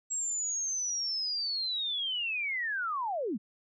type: linear sweep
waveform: sine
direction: down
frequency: 7650 to 174.61 Hz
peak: -30 dBFS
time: 0.1-3.38 s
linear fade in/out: 20 ms
effects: none